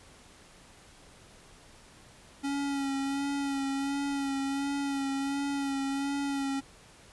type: tone with vibrato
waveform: square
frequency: 277.2 Hz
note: C#4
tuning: in tune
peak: -30 dBFS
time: 2.43-6.61 s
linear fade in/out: 20 ms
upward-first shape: sine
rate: 1.4 Hz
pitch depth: 27 cents each way
effects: pink hiss -55 dBFS RMS until 7.12 s + resampled to 24000 Hz